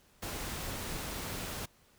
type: noise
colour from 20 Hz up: pink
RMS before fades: -39 dBFS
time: 0.22-1.66 s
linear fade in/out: 10 ms
effects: pink hiss -65 dBFS RMS until 1.98 s